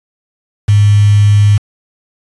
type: tone with quantisation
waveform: sine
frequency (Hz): 103.2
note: G#2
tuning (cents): -10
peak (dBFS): -4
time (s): 0.68-1.58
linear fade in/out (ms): 10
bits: 4
effects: resampled to 22050 Hz